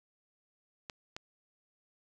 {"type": "clicks", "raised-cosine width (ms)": 0.2, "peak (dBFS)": -23, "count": 2, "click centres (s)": [0.898, 1.165], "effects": []}